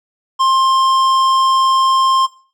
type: tone with hard clipping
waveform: triangle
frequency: 1057 Hz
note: C6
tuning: 17 cents sharp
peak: -12 dBFS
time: 0.39-2.27 s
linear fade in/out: 20 ms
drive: 15 dB
effects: noise-tail reverb RT60 0.4 s tail -17 dB re dry